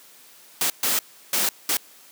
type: noise bursts at uneven times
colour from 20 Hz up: white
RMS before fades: -22 dBFS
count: 4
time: 0.61-0.7 / 0.83-0.99 / 1.33-1.49 / 1.69-1.77 s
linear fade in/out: 2 ms
effects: white hiss -50 dBFS RMS until 2.11 s + high-pass 200 Hz 12 dB/octave